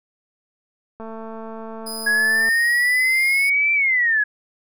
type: click train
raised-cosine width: 1 ms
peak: -22 dBFS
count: 333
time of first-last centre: 1-2.489 s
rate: 223 Hz
type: tone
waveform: 20% pulse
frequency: 4985 Hz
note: D#8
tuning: 2 cents sharp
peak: -23 dBFS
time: 1.86-3.5 s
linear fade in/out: 10 ms
type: exponential two-way sweep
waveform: sine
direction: up then down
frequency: 1661.2 to 2349 to 1661.2 Hz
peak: -15 dBFS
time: 2.06-4.24 s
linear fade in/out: 10 ms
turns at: 3.73 s
effects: none